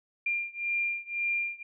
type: beating tone pair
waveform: sine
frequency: 2392 / 2393.9 Hz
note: D7 / D7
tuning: +31 / +33 cents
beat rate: 1.9 Hz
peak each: -31 / -32 dBFS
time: 0.26-1.63 s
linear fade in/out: 5 ms
effects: none